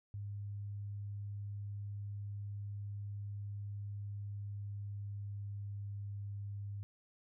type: tone with pitch glide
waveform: sine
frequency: 101.7 to 101.06 Hz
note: G#2 to G#2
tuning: -36 to -47 cents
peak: -40 dBFS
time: 0.14-6.83 s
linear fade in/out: 0 ms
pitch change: -11 cents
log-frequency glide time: 4.08-6.02 s
effects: none